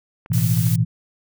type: clicks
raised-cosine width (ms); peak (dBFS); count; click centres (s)
0.5; -26; 5; 0.261 / 0.318 / 0.381 / 0.574 / 0.667
type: chord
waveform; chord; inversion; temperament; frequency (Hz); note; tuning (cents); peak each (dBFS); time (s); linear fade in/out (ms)
sine; A suspended second; none; just; 110 / 123.75 / 165; A2 / B2 / E3; 0 / +4 / +2; -20; 0.3-0.85; 10
type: noise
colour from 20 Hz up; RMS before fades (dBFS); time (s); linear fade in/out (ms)
blue; -29; 0.33-0.76; 5
effects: none